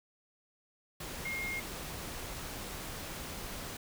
sine tone in noise, 2136 Hz, C7, 35 cents sharp, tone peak -35 dBFS, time 1.25-1.6 s, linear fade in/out 5 ms, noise pink, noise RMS -42 dBFS, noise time 1-3.77 s, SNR +4 dB, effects none

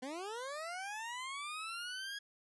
20% pulse linear sweep, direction up, 245.9 to 1661.2 Hz, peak -36 dBFS, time 0.02-2.19 s, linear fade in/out 10 ms, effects resampled to 24000 Hz

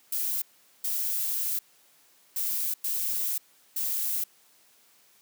violet noise bursts at uneven times, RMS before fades -29 dBFS, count 5, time 0.12-0.42 / 0.84-1.59 / 2.36-2.74 / 2.84-3.38 / 3.76-4.24 s, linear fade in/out 5 ms, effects white hiss -61 dBFS RMS until 5.21 s + high-pass 150 Hz 12 dB/octave

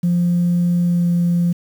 sine tone with pitch glide, 174.61 to 173.3 Hz, F3 to F3, 0 to -13 cents, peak -12 dBFS, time 0.03-1.53 s, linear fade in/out 10 ms, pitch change -13 cents, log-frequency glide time 0.83-1.08 s, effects tanh soft clip ceiling -10 dBFS + 7-bit

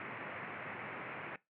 white band-pass noise, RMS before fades -45 dBFS, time 0-1.36 s, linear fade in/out 2 ms, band 100 to 2400 Hz, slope 48 dB/octave, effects noise-tail reverb RT60 0.2 s tail -20 dB re dry

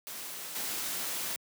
white noise with level steps, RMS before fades -41 / -35 dBFS, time 0.07-1.36 s, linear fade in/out 0 ms, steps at 0.55 s, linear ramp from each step 10 ms, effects high-pass 150 Hz 12 dB/octave

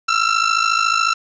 sawtooth ring-modulated tone, 1343 Hz, E6, 32 cents sharp, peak -8 dBFS, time 0.08-1.14 s, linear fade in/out 10 ms, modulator 27 Hz, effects resampled to 16000 Hz + 7-bit

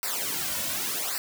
white noise with flanger, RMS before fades -30 dBFS, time 0.03-1.18 s, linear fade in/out 0 ms, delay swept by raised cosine 0.3 to 2.5 ms, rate 0.87 Hz, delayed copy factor -0.9, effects none

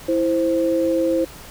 sine tone pair together, 329.7 / 523.3 Hz, E4 / C5, 0 / 0 cents, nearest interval minor sixth, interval 800 cents, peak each -19 dBFS, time 0.08-1.25 s, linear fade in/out 10 ms, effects pink hiss -40 dBFS RMS until 1.5 s

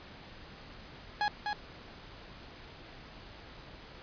30% pulse tone with echo, 833 Hz, G#5, 5 cents sharp, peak -25 dBFS, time 1.21-1.28 s, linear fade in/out 0 ms, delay 250 ms, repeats 1, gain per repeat -4 dB, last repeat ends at 1.53 s, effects pink hiss -50 dBFS RMS until 4.02 s + resampled to 11025 Hz

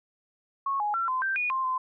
sine tone with pitch steps, 1098 / 833 / 1355 / 1029 / 1567 / 2456 / 1052 / 1031 Hz, C#6 / G#5 / E6 / C6 / G6 / D#7 / C6 / C6, -17 / +5 / +47 / -29 / -1 / -23 / +9 / -26 cents, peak -25 dBFS, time 0.66-1.78 s, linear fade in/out 5 ms, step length 140 ms, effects none

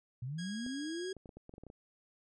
sine linear sweep, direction up, 116.54 to 387.2 Hz, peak -37 dBFS, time 0.22-1.13 s, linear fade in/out 5 ms
15% pulse tone, 1644 Hz, G#6, 18 cents flat, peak -38 dBFS, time 0.38-1.13 s, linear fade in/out 10 ms
clicks, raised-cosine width 2 ms, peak -37 dBFS, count 11, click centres 0.664 / 1.167 / 1.258 / 1.292 / 1.37 / 1.494 / 1.539 / 1.581 / 1.636 / 1.667 / 1.701 s
effects resampled to 24000 Hz

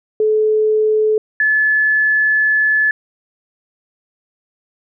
sine tone pair in turn, 431.2 / 1724.8 Hz, A4 / A6, -35 / -35 cents, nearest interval 2 octaves, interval 2400 cents, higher second, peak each -11 dBFS, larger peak neither, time 0.2-1.18 / 1.4-2.91 s, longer second, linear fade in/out 2 ms, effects none

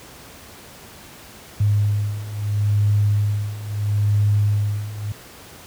sine beating tone pair, 103 / 103.75 Hz, G#2 / G#2, -14 / -1 cents, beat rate 0.75 Hz, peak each -21 / -18 dBFS, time 1.6-5.12 s, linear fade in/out 5 ms, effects pink hiss -42 dBFS RMS until 5.66 s + high-pass 60 Hz 12 dB/octave

